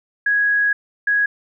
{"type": "tone pair in turn", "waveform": "sine", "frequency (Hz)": [1661.2, 1661.2], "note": ["G#6", "G#6"], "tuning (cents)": [0, 0], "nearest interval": "unison", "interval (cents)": 0, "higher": "neither", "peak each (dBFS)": -14, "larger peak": "neither", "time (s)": [[0.26, 0.73], [1.07, 1.26]], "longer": "first", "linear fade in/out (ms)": 5, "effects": []}